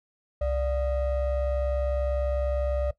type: ring-modulated tone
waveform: triangle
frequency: 326.6 Hz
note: E4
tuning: 16 cents flat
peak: -19 dBFS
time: 0.41-2.91 s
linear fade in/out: 5 ms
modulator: 261 Hz
effects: noise-tail reverb RT60 0.1 s tail -17 dB re dry